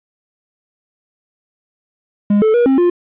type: tone with pitch steps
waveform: triangle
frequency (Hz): 205.2 / 436.5 / 479.3 / 267.4 / 351.6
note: G#3 / A4 / A#4 / C4 / F4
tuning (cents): -21 / -14 / +48 / +38 / +12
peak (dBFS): -7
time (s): 2.3-2.9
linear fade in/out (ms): 5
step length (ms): 120
effects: resampled to 8000 Hz + 8-bit